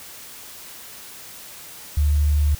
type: tone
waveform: sine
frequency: 73.7 Hz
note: D2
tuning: 7 cents sharp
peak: -15 dBFS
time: 1.97-2.55 s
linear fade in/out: 5 ms
effects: white hiss -40 dBFS RMS until 2.59 s